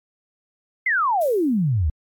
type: exponential sweep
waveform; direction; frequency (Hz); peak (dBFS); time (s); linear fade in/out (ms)
sine; down; 2137 to 69.3; -17; 0.86-1.9; 5
type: noise with exponential decay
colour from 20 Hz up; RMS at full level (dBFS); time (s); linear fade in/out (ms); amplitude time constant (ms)
violet; -34; 1.21-1.72; 5; 110
effects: AAC 64 kbps